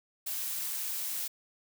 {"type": "noise", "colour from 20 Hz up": "blue", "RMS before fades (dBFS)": -35, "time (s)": [0.26, 1.28], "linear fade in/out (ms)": 10, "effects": []}